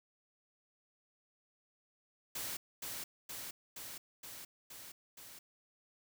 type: noise with echo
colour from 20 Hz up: white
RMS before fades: -41 dBFS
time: 2.35-2.57 s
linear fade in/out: 5 ms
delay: 470 ms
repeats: 6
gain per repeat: -2 dB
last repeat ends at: 5.39 s
effects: none